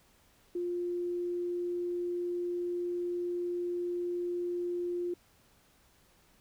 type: tone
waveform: sine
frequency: 351.5 Hz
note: F4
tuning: 11 cents sharp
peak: -31 dBFS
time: 0.55-5.14 s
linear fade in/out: 5 ms
effects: pink hiss -65 dBFS RMS until 6.4 s